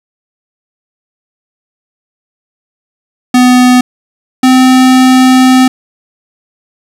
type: tone pair in turn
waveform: square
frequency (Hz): 250 / 257.5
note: B3 / C4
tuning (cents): +21 / -28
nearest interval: minor second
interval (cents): 51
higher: second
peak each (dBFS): -3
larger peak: neither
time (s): 3.34-3.81 / 4.43-5.68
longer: second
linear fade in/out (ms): 5
effects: low-pass 11000 Hz 12 dB/octave + 7-bit